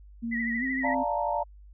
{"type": "tone with pitch glide", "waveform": "sine", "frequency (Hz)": [231.7, 263.1], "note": ["A#3", "C4"], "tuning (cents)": [-10, 10], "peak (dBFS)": -29, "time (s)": [0.22, 1.04], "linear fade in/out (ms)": 20, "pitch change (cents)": 220, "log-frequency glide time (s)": [0.58, 0.64]}
{"type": "tone with vibrato", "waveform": "sine", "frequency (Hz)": 1947, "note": "B6", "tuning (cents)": -25, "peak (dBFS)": -29, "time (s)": [0.31, 0.95], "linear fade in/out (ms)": 20, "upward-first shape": "triangle", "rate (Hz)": 13, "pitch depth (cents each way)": 78}
{"type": "chord", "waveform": "sine", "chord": "Bb major seventh", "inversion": "first", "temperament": "equal", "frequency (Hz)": [587.3, 698.5, 880, 932.3], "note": ["D5", "F5", "A5", "Bb5"], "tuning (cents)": [0, 0, 0, 0], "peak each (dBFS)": -31, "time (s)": [0.83, 1.44], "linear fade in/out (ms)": 20}
{"effects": ["added 50 Hz sine -47 dBFS peak until 1.73 s"]}